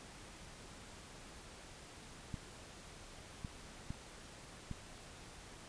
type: clicks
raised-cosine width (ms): 5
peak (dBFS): -29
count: 4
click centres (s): 2.342 / 3.448 / 3.905 / 4.713
effects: pink hiss -54 dBFS RMS until 5.68 s + resampled to 22050 Hz